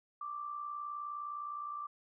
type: tone with amplitude modulation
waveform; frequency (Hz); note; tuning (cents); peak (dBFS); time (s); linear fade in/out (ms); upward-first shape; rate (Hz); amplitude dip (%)
sine; 1174.7; D6; 0; -36; 0.21-1.87; 5; sine; 59.7; 55
effects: none